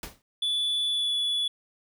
pink noise with exponential decay, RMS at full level -33 dBFS, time 0.03-0.22 s, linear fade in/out 2 ms, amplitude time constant 40 ms
triangle tone with pitch glide, 3455 to 3423 Hz, A7 to A7, -32 to -48 cents, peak -23 dBFS, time 0.42-1.48 s, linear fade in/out 5 ms, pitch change -16 cents, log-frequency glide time 0.87-1.14 s
effects none

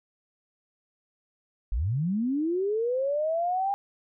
sine linear sweep, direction up, 42.38 to 808 Hz, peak -24 dBFS, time 1.72-3.74 s, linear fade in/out 0 ms, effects none

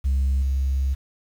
sine tone with level steps, 67.3 Hz, C2, 49 cents sharp, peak -16 / -18 dBFS, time 0.04-0.95 s, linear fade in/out 20 ms, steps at 0.42 s, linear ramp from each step 5 ms, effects tanh soft clip ceiling -16 dBFS + 8-bit

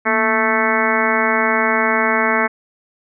harmonic tone with a mistuned harmonic, 220 Hz, A3, in tune, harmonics 1 / 2 / 3 / 4 / 5 / 6 / 7 / 8 / 9 / 10, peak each -23 / -23 / -23 / -23 / -23 / -23 / -23 / -23 / -23 / -23 dBFS, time 0.05-2.48 s, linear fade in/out 20 ms, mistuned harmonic 1, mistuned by +110 cents, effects none

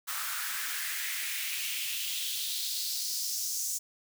white noise with high-pass filter sweep, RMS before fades -34 dBFS, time 0.07-3.79 s, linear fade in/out 20 ms, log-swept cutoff 1200 to 6600 Hz, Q 3, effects none

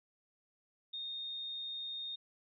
sine tone, 3684 Hz, A#7, 21 cents flat, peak -39 dBFS, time 0.93-2.16 s, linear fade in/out 10 ms, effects none

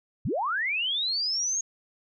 sine linear sweep, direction up, 69.3 to 6645 Hz, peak -25 dBFS, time 0.25-1.61 s, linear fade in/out 5 ms, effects none

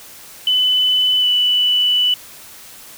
sine tone with pitch glide, 3007 to 2974 Hz, F#7 to F#7, +27 to +8 cents, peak -12 dBFS, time 0.47-2.14 s, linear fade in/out 2 ms, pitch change -19 cents, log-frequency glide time 1.19-1.26 s, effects white hiss -39 dBFS RMS until 2.97 s

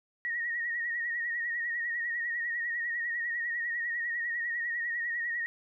sine tone with vibrato, 1885 Hz, A#6, 19 cents sharp, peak -30 dBFS, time 0.25-5.46 s, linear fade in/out 0 ms, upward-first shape sine, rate 10 Hz, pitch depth 52 cents each way, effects none

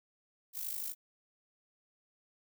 violet noise with amplitude modulation, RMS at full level -36 dBFS, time 0.53-0.95 s, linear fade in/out 50 ms, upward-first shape sine, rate 52.4 Hz, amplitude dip 70%, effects none

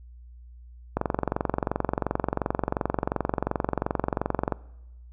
click train, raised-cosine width 1 ms, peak -10 dBFS, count 82, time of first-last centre 0.97-4.523 s, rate 22.8 Hz, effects noise-tail reverb RT60 1.0 s tail -22 dB re dry + added 60 Hz sine -44 dBFS peak until 5.12 s

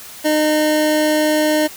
square tone pair together, 305.9 / 611.8 Hz, D#4 / D#5, -29 / -29 cents, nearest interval octave, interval 1200 cents, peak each -17 dBFS, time 0.24-1.68 s, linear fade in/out 20 ms, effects white hiss -36 dBFS RMS until 1.76 s

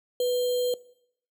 sine tone with sample-and-hold, 493.9 Hz, B4, in tune, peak -22 dBFS, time 0.2-0.74 s, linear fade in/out 2 ms, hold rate 3675 Hz, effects noise-tail reverb RT60 0.7 s tail -20 dB re dry

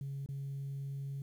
sine tone with dropouts, 138.3 Hz, C#3, 4 cents flat, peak -36 dBFS, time 0.01-1.22 s, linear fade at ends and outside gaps 2 ms, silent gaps 0.261-0.288 s, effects tanh soft clip ceiling -35 dBFS + 11-bit

